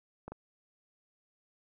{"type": "clicks", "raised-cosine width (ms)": 1, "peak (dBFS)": -28, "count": 2, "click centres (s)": [0.28, 0.32], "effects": []}